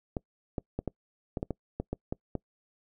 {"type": "clicks", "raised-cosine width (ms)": 2, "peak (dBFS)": -18, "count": 11, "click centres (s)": [0.168, 0.582, 0.79, 0.877, 1.372, 1.429, 1.507, 1.8, 1.93, 2.125, 2.353], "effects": ["noise-tail reverb RT60 0.1 s tail -25 dB re dry"]}